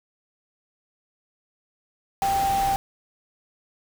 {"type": "tone in noise", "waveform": "sine", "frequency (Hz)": 786, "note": "G5", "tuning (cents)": 4, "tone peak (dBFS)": -20, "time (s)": [2.22, 2.76], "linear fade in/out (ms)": 0, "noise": "pink", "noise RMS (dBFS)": -32, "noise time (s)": [2.22, 2.76], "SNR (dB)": 9, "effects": []}